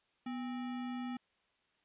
sine tone with sample-and-hold, 246.9 Hz, B3, in tune, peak -37 dBFS, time 0.26-1.17 s, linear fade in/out 5 ms, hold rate 1050 Hz, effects white hiss -75 dBFS RMS until 1.84 s + resampled to 8000 Hz

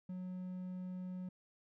triangle tone, 183.1 Hz, F#3, 18 cents flat, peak -39 dBFS, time 0.09-1.29 s, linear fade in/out 5 ms, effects none

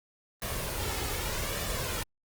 pink noise with flanger, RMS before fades -33 dBFS, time 0.42-2.03 s, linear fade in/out 2 ms, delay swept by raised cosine 1.7 to 2.35 ms, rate 0.83 Hz, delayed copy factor +0.5, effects Opus 24 kbps

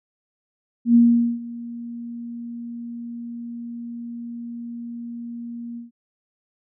sine tone with ADSR envelope, 235.8 Hz, A#3, 20 cents sharp, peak -9 dBFS, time 0.85-5.91 s, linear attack 100 ms, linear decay 440 ms, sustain -21 dB, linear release 140 ms, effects none

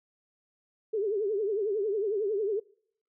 sine tone with vibrato, 415.3 Hz, G#4, in tune, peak -26 dBFS, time 0.93-2.6 s, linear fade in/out 10 ms, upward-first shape triangle, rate 11 Hz, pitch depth 160 cents each way, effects noise-tail reverb RT60 0.6 s tail -24 dB re dry

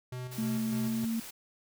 square tone with tremolo, 126 Hz, B2, 35 cents sharp, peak -37 dBFS, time 0.12-1.05 s, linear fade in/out 5 ms, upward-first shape square, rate 3.3 Hz, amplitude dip 45%
white noise, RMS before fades -45 dBFS, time 0.31-1.31 s, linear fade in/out 10 ms
sine tone with pitch glide, 222.1 to 227.6 Hz, A3 to A#3, +16 to -41 cents, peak -29 dBFS, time 0.38-1.2 s, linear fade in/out 5 ms, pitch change +43 cents, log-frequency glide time 0.8-1.08 s
effects none

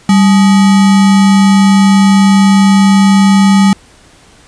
sine tone with sample-and-hold, 196 Hz, G3, in tune, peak -3 dBFS, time 0.09-3.73 s, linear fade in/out 2 ms, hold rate 1050 Hz, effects pink hiss -42 dBFS RMS until 4.47 s + resampled to 22050 Hz

